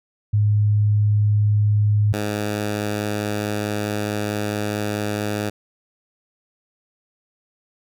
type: tone pair in turn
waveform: sine / 10% pulse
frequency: 104.6 / 104.6 Hz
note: G#2 / G#2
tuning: +13 / +13 cents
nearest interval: unison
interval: 0 cents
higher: neither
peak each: -14 dBFS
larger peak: neither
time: 0.33-2.13 / 2.13-5.5 s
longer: second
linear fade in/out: 10 ms
effects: none